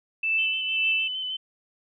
sine tone with tremolo, 2644 Hz, E7, 5 cents sharp, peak -20 dBFS, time 0.23-1.08 s, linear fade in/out 5 ms, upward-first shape triangle, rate 1.9 Hz, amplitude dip 75%
sine tone with vibrato, 3037 Hz, F#7, 44 cents sharp, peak -28 dBFS, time 0.38-1.37 s, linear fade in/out 10 ms, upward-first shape square, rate 6.5 Hz, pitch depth 18 cents each way
effects none

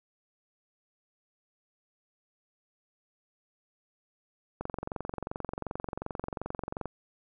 click train, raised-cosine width 1 ms, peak -20 dBFS, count 52, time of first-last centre 4.61-6.857 s, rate 22.7 Hz, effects none

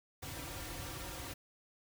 pink noise with comb filter, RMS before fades -44 dBFS, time 0.22-1.34 s, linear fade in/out 10 ms, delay 4.7 ms, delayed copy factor -1, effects none

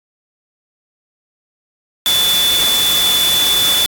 sine tone in noise, 3477 Hz, A7, 21 cents flat, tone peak -12 dBFS, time 2.06-3.86 s, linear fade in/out 0 ms, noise white, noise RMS -18 dBFS, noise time 2.06-3.86 s, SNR +3 dB, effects AAC 64 kbps

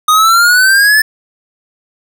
square exponential sweep, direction up, 1233 to 1760 Hz, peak -6 dBFS, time 0.08-1.02 s, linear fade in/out 5 ms, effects none

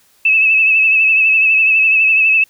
sine tone with vibrato, 2606 Hz, E7, 20 cents flat, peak -8 dBFS, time 0.25-2.44 s, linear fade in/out 5 ms, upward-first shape sine, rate 12 Hz, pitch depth 40 cents each way, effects white hiss -53 dBFS RMS until 2.49 s

